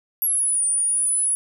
sine exponential two-way sweep, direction down then up, 11500 to 9290 to 10300 Hz, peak -18 dBFS, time 0.22-1.35 s, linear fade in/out 0 ms, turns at 0.65 s, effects none

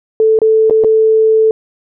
sine tone with dropouts, 440 Hz, A4, in tune, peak -6 dBFS, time 0.2-1.51 s, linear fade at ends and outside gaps 1 ms, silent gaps 0.389-0.417 / 0.698-0.708 / 0.838-0.845 s, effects none

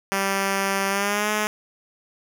5% pulse tone with pitch glide, 195.6 to 212.1 Hz, G3 to G#3, -4 to +37 cents, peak -10 dBFS, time 0.12-1.47 s, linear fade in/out 0 ms, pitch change +141 cents, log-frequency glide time 0.89-1.3 s, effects none

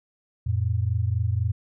sine tone pair together, 89.44 / 113.4 Hz, F2 / A#2, +42 / -47 cents, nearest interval major third, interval 411 cents, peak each -24 dBFS, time 0.46-1.52 s, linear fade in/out 10 ms, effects none

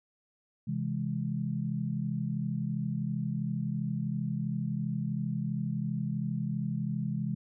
sine chord, C augmented, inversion none, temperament equal with one note detuned, 132.41 / 164.81 / 207.7 Hz, C3 / E3 / G#3, +21 / 0 / 0 cents, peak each -34 dBFS, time 0.67-7.35 s, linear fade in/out 10 ms, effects none

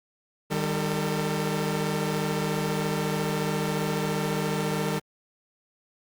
sawtooth tone cluster, 154.5 / 197.6 / 449.1 Hz, D#3 / G3 / A4, -12 / +14 / +35 cents, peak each -25 / -26 / -27 dBFS, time 0.5-5 s, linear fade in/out 20 ms, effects Opus 48 kbps

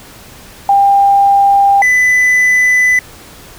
sine / triangle tone pair in turn, 797 / 1999.1 Hz, G5 / B6, +28 / +21 cents, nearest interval octave + major third, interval 1593 cents, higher second, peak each -5 dBFS, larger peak neither, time 0.69-1.82 / 1.82-2.99 s, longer second, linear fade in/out 2 ms, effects pink hiss -36 dBFS RMS until 3.58 s

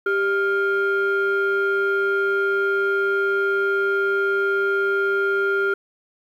sine tone pair together, 394 / 1402.1 Hz, G4 / F6, +9 / +6 cents, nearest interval octave + minor seventh, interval 2197 cents, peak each -19 dBFS, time 0.06-5.74 s, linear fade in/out 5 ms, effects tanh soft clip ceiling -14 dBFS + 9-bit

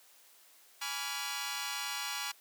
10% pulse chord, G# diminished seventh, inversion none, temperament equal with one note detuned, 830.6 / 987.8 / 1147.2 / 1396.9 Hz, G#5 / B5 / D6 / F6, 0 / 0 / -41 / 0 cents, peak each -33 dBFS, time 0.81-2.32 s, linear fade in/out 10 ms, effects white hiss -61 dBFS RMS until 2.4 s + high-pass 400 Hz 12 dB/octave

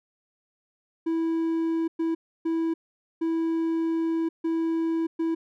triangle tone bursts at uneven times, 327.8 Hz, E4, 10 cents flat, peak -21 dBFS, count 6, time 1.06-1.88 / 1.99-2.15 / 2.45-2.74 / 3.21-4.29 / 4.44-5.07 / 5.19-5.35 s, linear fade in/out 10 ms, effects none

